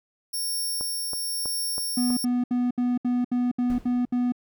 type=tone with tremolo; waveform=10% pulse; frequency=5500 Hz; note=F8; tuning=27 cents flat; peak=-20 dBFS; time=0.33-2.25 s; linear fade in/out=10 ms; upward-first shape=triangle; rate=0.98 Hz; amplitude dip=25%
type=click train; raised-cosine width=1 ms; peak=-23 dBFS; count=5; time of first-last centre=0.81-2.104 s; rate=3.09 Hz
type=tone bursts; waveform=triangle; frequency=245.9 Hz; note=B3; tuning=7 cents flat; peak=-19 dBFS; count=9; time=1.97-4.322 s; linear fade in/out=5 ms; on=200 ms; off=69 ms
type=noise with exponential decay; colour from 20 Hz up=brown; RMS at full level=-33 dBFS; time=3.7-4.12 s; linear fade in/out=0 ms; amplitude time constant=91 ms
effects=none